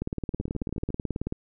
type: two click trains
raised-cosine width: 3 ms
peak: -16 / -24 dBFS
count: 25 / 9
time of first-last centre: 0.02-1.324 / 0.34-0.903 s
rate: 18.4 / 14.2 Hz
effects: none